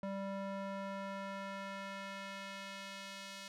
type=tone with band-pass filter sweep; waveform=square; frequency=196 Hz; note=G3; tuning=in tune; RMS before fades=-44 dBFS; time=0.03-3.48 s; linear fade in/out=2 ms; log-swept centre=570 to 4200 Hz; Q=0.78; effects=none